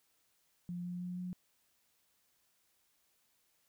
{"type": "tone with pitch steps", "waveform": "sine", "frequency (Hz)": [175.9, 177.43, 178.97, 180.53], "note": ["F3", "F3", "F3", "F#3"], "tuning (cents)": [13, 28, 43, -42], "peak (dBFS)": -38, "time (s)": [0.69, 1.33], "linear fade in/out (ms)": 0, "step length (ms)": 160, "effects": ["white hiss -75 dBFS RMS until 3.68 s"]}